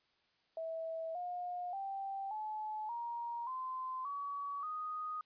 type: tone with pitch steps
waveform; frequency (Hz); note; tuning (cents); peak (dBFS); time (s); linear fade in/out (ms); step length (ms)
sine; 651 / 714 / 783.2 / 859 / 942.2 / 1033.4 / 1133.5 / 1243.2; E5 / F5 / G5 / A5 / A#5 / C6 / C#6 / D#6; -22 / +38 / -2 / -42 / +18 / -22 / +38 / -2; -38; 0.57-5.21; 2; 580
effects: white hiss -75 dBFS RMS until 5.25 s + resampled to 11025 Hz